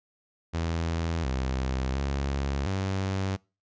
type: tone with pitch steps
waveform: sawtooth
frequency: 82.9 / 65.3 / 69 / 96 Hz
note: E2 / C2 / C#2 / G2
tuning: +10 / -3 / -7 / -36 cents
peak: -23 dBFS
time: 0.53-3.37 s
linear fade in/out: 20 ms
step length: 710 ms
effects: noise-tail reverb RT60 0.3 s tail -25 dB re dry + resampled to 16000 Hz